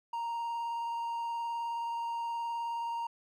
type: tone with vibrato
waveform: triangle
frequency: 932.3 Hz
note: A#5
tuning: in tune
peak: -31 dBFS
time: 0.13-3.07 s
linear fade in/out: 5 ms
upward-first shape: square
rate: 19 Hz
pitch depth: 9 cents each way
effects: none